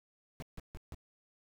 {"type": "noise bursts", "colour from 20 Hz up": "brown", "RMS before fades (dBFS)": -43, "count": 4, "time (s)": [0.4, 0.946], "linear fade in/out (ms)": 0, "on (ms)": 24, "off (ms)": 150, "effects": []}